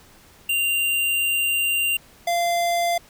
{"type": "tone pair in turn", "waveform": "square", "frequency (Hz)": [2781, 690.4], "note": ["F7", "F5"], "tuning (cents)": [-8, -20], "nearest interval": "2 octaves", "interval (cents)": 2412, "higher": "first", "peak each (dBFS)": -20, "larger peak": "neither", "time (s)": [[0.49, 1.97], [2.27, 2.98]], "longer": "first", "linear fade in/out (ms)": 5, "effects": ["pink hiss -51 dBFS RMS until 3.09 s"]}